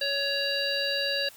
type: harmonic tone with a mistuned harmonic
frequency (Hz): 559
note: C#5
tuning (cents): +14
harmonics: 1 / 3 / 5 / 7 / 8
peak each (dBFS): -32 / -32 / -32 / -32 / -32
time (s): 0.01-1.29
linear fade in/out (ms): 5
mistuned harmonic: 8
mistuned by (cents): +68
effects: white hiss -51 dBFS RMS until 1.36 s